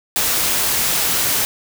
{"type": "noise", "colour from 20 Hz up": "white", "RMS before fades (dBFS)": -18, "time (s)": [0.16, 1.45], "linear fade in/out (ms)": 0, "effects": []}